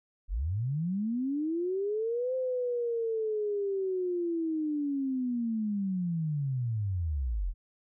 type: linear two-way sweep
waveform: sine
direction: up then down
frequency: 37.23 to 520 to 37.23 Hz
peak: -28 dBFS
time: 0.28-7.54 s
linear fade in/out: 50 ms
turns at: 2.35 s
effects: none